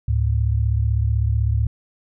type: tone pair together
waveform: sine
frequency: 72.08 / 108 Hz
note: D2 / A2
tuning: -32 / -32 cents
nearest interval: perfect fifth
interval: 700 cents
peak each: -19 dBFS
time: 0.08-1.67 s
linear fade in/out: 5 ms
effects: none